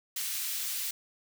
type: high-pass noise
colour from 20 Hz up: white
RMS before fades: -34 dBFS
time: 0.16-0.91 s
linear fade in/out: 5 ms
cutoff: 2200 Hz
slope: 12 dB/octave
effects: none